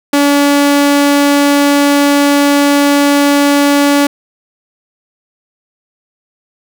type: tone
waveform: sawtooth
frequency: 285.6 Hz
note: D4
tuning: 48 cents flat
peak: -3 dBFS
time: 0.13-4.07 s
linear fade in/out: 5 ms
effects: none